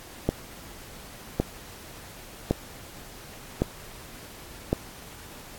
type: click train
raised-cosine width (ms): 2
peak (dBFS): -8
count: 5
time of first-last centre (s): 0.29-4.73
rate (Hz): 0.901
effects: pink hiss -45 dBFS RMS until 5.58 s + AAC 64 kbps